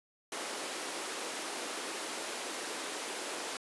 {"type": "high-pass noise", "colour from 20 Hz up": "pink", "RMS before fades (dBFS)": -39, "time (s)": [0.32, 3.57], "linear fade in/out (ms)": 2, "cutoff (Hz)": 300, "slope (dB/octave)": 24, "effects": ["resampled to 24000 Hz"]}